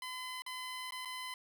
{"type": "tone with dropouts", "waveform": "15% pulse", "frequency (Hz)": 1018, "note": "C6", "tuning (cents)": -48, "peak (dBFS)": -34, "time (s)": [0.02, 1.34], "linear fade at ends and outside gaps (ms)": 2, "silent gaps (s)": [[0.421, 0.463], [0.908, 0.921], [1.05, 1.055]], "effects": []}